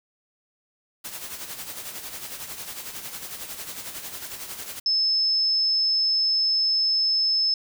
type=noise with tremolo; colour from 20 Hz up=white; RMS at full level=-34 dBFS; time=1.04-4.8 s; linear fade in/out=10 ms; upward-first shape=sine; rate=11 Hz; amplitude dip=55%
type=tone; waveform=sine; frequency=5230 Hz; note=E8; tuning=15 cents flat; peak=-19 dBFS; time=4.86-7.54 s; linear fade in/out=2 ms
effects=none